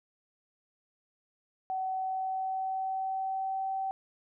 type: tone with pitch glide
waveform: sine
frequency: 756 to 769.7 Hz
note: F#5 to G5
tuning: +37 to -32 cents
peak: -30 dBFS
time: 1.7-3.91 s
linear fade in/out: 0 ms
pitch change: +31 cents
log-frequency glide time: 1.88-3.71 s
effects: none